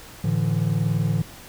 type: chord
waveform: triangle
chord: A suspended fourth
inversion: none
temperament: equal with one note detuned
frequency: 110 / 146.83 / 167.6 Hz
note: A2 / D3 / E3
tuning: 0 / 0 / +29 cents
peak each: -22 dBFS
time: 0.24-1.22 s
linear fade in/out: 5 ms
effects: pink hiss -43 dBFS RMS until 1.48 s